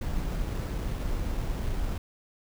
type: noise with sample-and-hold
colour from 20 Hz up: brown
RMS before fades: -30 dBFS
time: 0.01-1.98 s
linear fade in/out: 5 ms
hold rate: 6300 Hz
effects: none